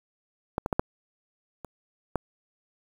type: clicks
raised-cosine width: 1 ms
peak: -12 / -14 / -11 / -7 / -24 / -11 dBFS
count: 6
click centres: 0.581 / 0.661 / 0.728 / 0.795 / 1.647 / 2.157 s
effects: 7-bit